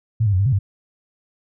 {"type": "tone with pitch steps", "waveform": "sine", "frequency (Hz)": [111.9, 102, 91.7, 99.9, 133.5, 98.9], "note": ["A2", "G#2", "F#2", "G2", "C3", "G2"], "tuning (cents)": [30, -31, -15, 33, 35, 16], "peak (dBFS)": -14, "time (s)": [0.2, 0.59], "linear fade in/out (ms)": 10, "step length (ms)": 65, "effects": []}